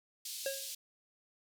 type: band-pass noise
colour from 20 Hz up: pink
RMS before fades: -43 dBFS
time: 0.25-0.75 s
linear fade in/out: 5 ms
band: 3500 to 15000 Hz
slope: 24 dB/octave
type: tone with exponential decay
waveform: square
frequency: 544 Hz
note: C#5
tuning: 33 cents flat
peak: -32 dBFS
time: 0.46-0.72 s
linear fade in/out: 2 ms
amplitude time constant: 56 ms
effects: none